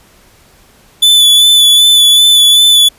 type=tone with vibrato; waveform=45% pulse; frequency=3474 Hz; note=A7; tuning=23 cents flat; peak=-3 dBFS; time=1.02-2.89 s; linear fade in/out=10 ms; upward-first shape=sine; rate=2.6 Hz; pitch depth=23 cents each way; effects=pink hiss -45 dBFS RMS until 2.98 s + resampled to 32000 Hz